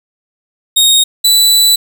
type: tone pair in turn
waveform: sawtooth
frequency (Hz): 3729 / 3970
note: A#7 / B7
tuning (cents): 0 / +8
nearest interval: minor second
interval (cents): 108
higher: second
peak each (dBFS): -3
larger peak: neither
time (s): 0.76-1.04 / 1.24-1.76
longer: second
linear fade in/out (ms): 10
effects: 7-bit